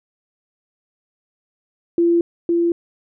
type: tone with echo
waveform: sine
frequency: 341 Hz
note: F4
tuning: 41 cents flat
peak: -12 dBFS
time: 1.98-2.21 s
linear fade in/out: 2 ms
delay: 510 ms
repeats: 1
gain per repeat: -2 dB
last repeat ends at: 2.72 s
effects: none